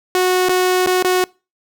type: tone with dropouts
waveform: sawtooth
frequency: 366.8 Hz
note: F#4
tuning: 15 cents flat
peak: -9 dBFS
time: 0.15-1.24 s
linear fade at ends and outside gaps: 1 ms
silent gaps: 0.487-0.493 / 0.862-0.871 / 1.025-1.046 s
effects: noise-tail reverb RT60 0.3 s tail -25 dB re dry